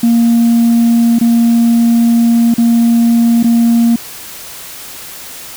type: tone with dropouts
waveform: sine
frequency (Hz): 233.1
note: A#3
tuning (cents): 0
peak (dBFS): -4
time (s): 0.03-3.96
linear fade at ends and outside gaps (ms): 5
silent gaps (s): 1.188-1.211 / 2.541-2.581 / 3.429-3.442
effects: tanh soft clip ceiling -4 dBFS + white hiss -29 dBFS RMS until 5.56 s